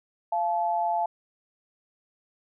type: tone pair together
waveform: sine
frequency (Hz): 690 / 865.3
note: F5 / A5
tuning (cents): -21 / -29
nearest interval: major third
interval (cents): 392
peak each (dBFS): -26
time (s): 0.32-1.06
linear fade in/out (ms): 5
effects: none